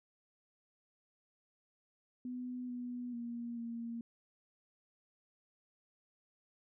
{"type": "tone with pitch steps", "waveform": "sine", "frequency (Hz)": [249.3, 245.4, 236.4, 232.7], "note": ["B3", "B3", "A#3", "A#3"], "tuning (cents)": [16, -11, 24, -3], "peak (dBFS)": -39, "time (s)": [2.25, 4.01], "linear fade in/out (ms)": 2, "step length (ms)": 440, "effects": []}